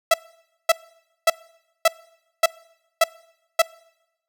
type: tone bursts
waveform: sawtooth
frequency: 659.3 Hz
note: E5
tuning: in tune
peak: -8 dBFS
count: 7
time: 0.11-3.62 s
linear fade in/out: 5 ms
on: 30 ms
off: 550 ms
effects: noise-tail reverb RT60 0.9 s tail -24 dB re dry